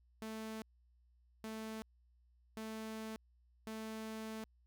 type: tone bursts at uneven times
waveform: sawtooth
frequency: 220 Hz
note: A3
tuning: in tune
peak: -39 dBFS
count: 4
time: 0.22-0.62 / 1.44-1.82 / 2.57-3.16 / 3.67-4.44 s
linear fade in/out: 0 ms
effects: added 60 Hz sine -67 dBFS peak until 4.66 s